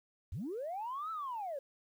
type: linear two-way sweep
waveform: sine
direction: up then down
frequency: 61.74 to 1336 to 526 Hz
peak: -36 dBFS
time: 0.32-1.59 s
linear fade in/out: 5 ms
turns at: 1.11 s
effects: tanh soft clip ceiling -33 dBFS + 11-bit